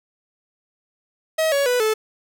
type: tone with pitch steps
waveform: 45% pulse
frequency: 637 / 561 / 494 / 435.1 Hz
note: D#5 / C#5 / B4 / A4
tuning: +41 / +21 / 0 / -19 cents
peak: -17 dBFS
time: 1.38-1.94 s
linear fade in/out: 10 ms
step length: 140 ms
effects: none